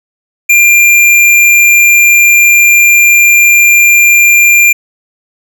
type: tone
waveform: square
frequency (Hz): 2389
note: D7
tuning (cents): +29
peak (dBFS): -3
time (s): 0.49-4.73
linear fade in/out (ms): 10
effects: none